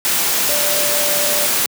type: tone in noise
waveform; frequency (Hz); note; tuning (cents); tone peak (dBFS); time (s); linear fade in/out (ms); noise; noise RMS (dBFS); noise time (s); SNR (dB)
sine; 587.3; D5; 0; -23; 0.49-1.46; 0; white; -17; 0.05-1.66; -9
effects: high-pass 150 Hz 12 dB/octave